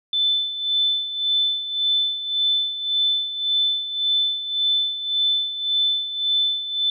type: tone with tremolo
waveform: sine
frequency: 3520 Hz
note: A7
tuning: in tune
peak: -16 dBFS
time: 0.13-6.9 s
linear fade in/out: 2 ms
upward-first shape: sine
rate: 1.8 Hz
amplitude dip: 70%
effects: none